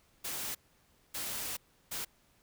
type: noise bursts at uneven times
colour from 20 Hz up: white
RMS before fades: -38 dBFS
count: 3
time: 0.24-0.55 / 1.14-1.57 / 1.91-2.05 s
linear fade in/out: 10 ms
effects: pink hiss -68 dBFS RMS until 2.42 s